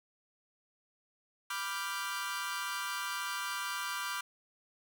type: chord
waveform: sawtooth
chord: G dominant seventh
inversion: first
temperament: equal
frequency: 987.8 / 1174.7 / 1396.9 / 1568 Hz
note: B5 / D6 / F6 / G6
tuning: 0 / 0 / 0 / 0 cents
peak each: -38 / -36 / -37 / -38 dBFS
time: 1.5-4.21 s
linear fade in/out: 5 ms
effects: none